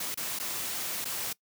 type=noise with dropouts; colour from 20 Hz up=white; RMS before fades=-34 dBFS; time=0-1.33 s; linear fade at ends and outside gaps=5 ms; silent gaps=0.145-0.173 / 0.389-0.398 / 1.045-1.053 s; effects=noise-tail reverb RT60 0.1 s tail -22 dB re dry + high-pass 100 Hz 12 dB/octave